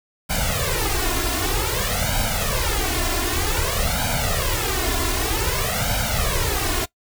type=noise with flanger; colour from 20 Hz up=pink; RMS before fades=-22 dBFS; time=0.29-6.86 s; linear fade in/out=20 ms; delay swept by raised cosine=1.3 to 2.9 ms; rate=0.53 Hz; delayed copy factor=+1; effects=noise-tail reverb RT60 0.1 s tail -20 dB re dry